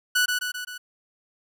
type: tone with echo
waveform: sawtooth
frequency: 1480 Hz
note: F#6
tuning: in tune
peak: -15 dBFS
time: 0.15-0.26 s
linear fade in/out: 10 ms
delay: 130 ms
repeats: 4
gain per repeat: -4 dB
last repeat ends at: 0.78 s
effects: none